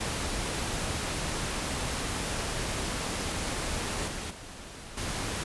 pink noise with level steps, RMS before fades -32 / -36 / -44 / -33 dBFS, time 0-5.44 s, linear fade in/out 10 ms, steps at 4.07 / 4.3 / 4.97 s, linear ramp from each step 10 ms, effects resampled to 24000 Hz

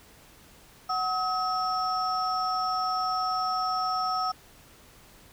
sine tone cluster, 744 / 1278 / 5420 Hz, F#5 / D#6 / E8, +9 / +46 / +47 cents, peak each -29 / -27 / -35 dBFS, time 0.89-4.32 s, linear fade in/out 10 ms, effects tanh soft clip ceiling -17 dBFS + pink hiss -54 dBFS RMS until 5.32 s

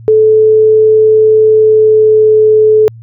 sine tone with pitch glide, 434.7 to 431.7 Hz, A4 to A4, -21 to -33 cents, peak -3 dBFS, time 0.08-2.88 s, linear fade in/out 0 ms, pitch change -12 cents, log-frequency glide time 1.45-2.39 s, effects added 114 Hz sine -29 dBFS peak until 3.02 s

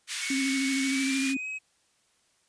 pink high-pass noise, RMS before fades -33 dBFS, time 0.07-1.35 s, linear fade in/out 50 ms, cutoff 1700 Hz, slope 24 dB/octave
triangle tone with pitch glide, 2217 to 2547 Hz, C#7 to D#7, 0 to +40 cents, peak -31 dBFS, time 0.21-1.59 s, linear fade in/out 20 ms, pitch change +240 cents, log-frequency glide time 0.83-1.47 s
sine tone with vibrato, 269.2 Hz, C4, 49 cents sharp, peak -26 dBFS, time 0.3-1.37 s, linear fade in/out 5 ms, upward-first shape square, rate 13 Hz, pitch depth 21 cents each way
effects white hiss -68 dBFS RMS until 2.48 s + resampled to 22050 Hz

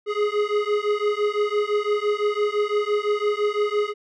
square beating tone pair, 414.2 / 420.1 Hz, G#4 / G#4, -5 / +20 cents, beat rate 5.9 Hz, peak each -24 dBFS, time 0.06-3.94 s, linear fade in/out 50 ms, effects low-pass 3000 Hz 12 dB/octave

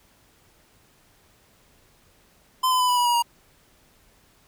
square tone with pitch steps, 1028 / 1013.8 / 999.9 / 986.1 / 972.5 / 959.2 / 946 Hz, C6 / B5 / B5 / B5 / B5 / A#5 / A#5, -31 / +45 / +21 / -3 / -27 / +49 / +25 cents, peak -19 dBFS, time 2.63-3.225 s, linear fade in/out 10 ms, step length 85 ms, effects pink hiss -59 dBFS RMS until 4.47 s

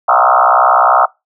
sine tone with frequency modulation, 1007 Hz, B5, 33 cents sharp, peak -6 dBFS, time 0.08-1.06 s, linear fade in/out 10 ms, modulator 63.1 Hz, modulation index 5.6, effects noise-tail reverb RT60 0.2 s tail -22 dB re dry

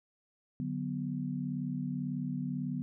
sine chord, B minor, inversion first, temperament equal, 146.83 / 185 / 246.9 Hz, D3 / F#3 / B3, 0 / 0 / 0 cents, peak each -37 / -38 / -36 dBFS, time 0.6-2.82 s, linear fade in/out 0 ms, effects none

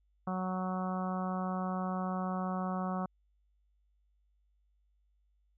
harmonic tone, 185.2 Hz, F#3, 2 cents sharp, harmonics 1 / 2 / 3 / 4 / 5 / 6 / 7 / 8, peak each -34 / -47 / -43 / -40 / -46 / -42 / -44 / -54 dBFS, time 0.27-3.06 s, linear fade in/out 5 ms, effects added 50 Hz sine -69 dBFS peak until 5.57 s

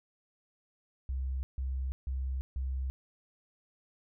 sine tone bursts, 65.6 Hz, C2, 5 cents sharp, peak -31 dBFS, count 4, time 1.09-2.9 s, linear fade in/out 0 ms, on 340 ms, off 150 ms, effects none

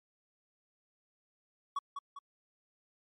triangle tone with echo, 1124 Hz, C#6, 24 cents sharp, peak -29 dBFS, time 1.76-1.79 s, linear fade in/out 5 ms, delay 200 ms, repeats 2, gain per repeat -6 dB, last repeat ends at 2.19 s, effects MP3 48 kbps

